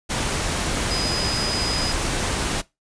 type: tone in noise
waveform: sine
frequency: 4978 Hz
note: D#8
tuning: in tune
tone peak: -24 dBFS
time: 0.9-1.93 s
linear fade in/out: 20 ms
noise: pink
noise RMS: -24 dBFS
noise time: 0.09-2.62 s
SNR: -3 dB
effects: noise-tail reverb RT60 0.2 s tail -20 dB re dry + resampled to 22050 Hz